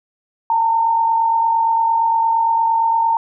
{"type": "tone pair together", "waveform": "sine", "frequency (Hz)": [863, 911.7], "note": ["A5", "A#5"], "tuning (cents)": [-34, -39], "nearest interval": "minor second", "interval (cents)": 95, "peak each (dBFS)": [-25, -13], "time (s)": [0.5, 3.17], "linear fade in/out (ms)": 2, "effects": []}